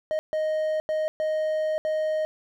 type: tone bursts at uneven times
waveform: triangle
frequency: 622.3 Hz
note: D#5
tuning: in tune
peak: -21 dBFS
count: 5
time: 0.11-0.19 / 0.33-0.8 / 0.89-1.08 / 1.2-1.78 / 1.85-2.25 s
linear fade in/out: 0 ms
effects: none